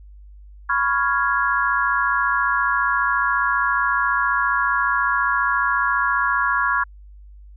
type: chord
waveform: sine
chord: C# dominant seventh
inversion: third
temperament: equal with one note detuned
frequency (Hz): 994.1 / 1108.7 / 1396.9 / 1661.2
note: B5 / C#6 / E#6 / G#6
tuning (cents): +11 / 0 / 0 / 0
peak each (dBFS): -25 / -22 / -22 / -22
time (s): 0.69-6.84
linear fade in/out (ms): 10
effects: added 50 Hz sine -40 dBFS peak until 7.56 s